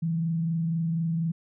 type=tone with frequency modulation; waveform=sine; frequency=164.81 Hz; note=E3; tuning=in tune; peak=-24 dBFS; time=0.02-1.32 s; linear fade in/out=10 ms; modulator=24.1 Hz; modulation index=0.26; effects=none